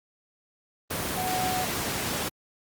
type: tone in noise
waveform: sine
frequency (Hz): 740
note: F#5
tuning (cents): 0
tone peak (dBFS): -28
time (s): 1.17-1.65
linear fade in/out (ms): 10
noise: pink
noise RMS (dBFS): -29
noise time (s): 0.9-2.29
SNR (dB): -2
effects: high-pass 100 Hz 12 dB/octave + Opus 24 kbps